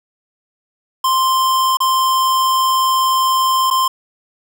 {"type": "tone with dropouts", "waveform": "square", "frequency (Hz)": 1046.5, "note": "C6", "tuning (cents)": 0, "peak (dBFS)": -13, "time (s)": [1.04, 3.88], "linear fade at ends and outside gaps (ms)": 5, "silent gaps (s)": [[1.771, 1.803], [3.703, 3.709]], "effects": []}